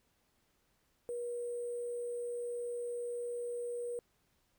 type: tone with sample-and-hold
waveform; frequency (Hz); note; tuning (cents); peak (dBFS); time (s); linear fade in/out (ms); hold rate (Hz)
sine; 480.7; B4; -47; -36; 1.09-3.99; 0; 8820
effects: pink hiss -75 dBFS RMS until 4.58 s